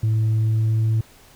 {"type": "tone with pitch glide", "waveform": "sine", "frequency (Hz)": [110, 110.89], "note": ["A2", "A2"], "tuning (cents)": [0, 14], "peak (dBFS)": -14, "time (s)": [0.03, 1.01], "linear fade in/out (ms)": 5, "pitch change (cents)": 14, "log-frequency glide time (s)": [0.36, 0.9], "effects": ["tanh soft clip ceiling -15 dBFS", "pink hiss -50 dBFS RMS until 1.35 s"]}